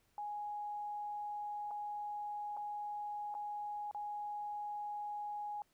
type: tone with dropouts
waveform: sine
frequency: 830.6 Hz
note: G#5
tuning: in tune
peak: -39 dBFS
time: 0.18-5.62 s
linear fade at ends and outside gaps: 1 ms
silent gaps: 1.709-1.712 / 2.567-2.572 / 3.342-3.35 / 3.912-3.947 s
effects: pink hiss -75 dBFS RMS until 5.73 s